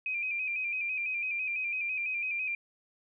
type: tone with vibrato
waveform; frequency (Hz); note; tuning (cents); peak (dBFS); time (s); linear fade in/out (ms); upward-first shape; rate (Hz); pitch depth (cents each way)
sine; 2450; D#7; -27; -30; 0.06-2.55; 2; square; 6; 51
effects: none